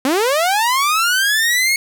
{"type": "linear sweep", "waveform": "sawtooth", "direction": "up", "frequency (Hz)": [249.2, 2196], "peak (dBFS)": -10, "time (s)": [0.05, 1.76], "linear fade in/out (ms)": 2, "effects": []}